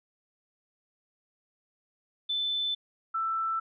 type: tone pair in turn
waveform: sine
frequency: 3520 / 1328.4 Hz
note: A7 / E6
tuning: 0 / +13 cents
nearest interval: octave + perfect fourth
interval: 1687 cents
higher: first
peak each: -27 dBFS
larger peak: neither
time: 2.29-2.75 / 3.14-3.6 s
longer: neither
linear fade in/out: 10 ms
effects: none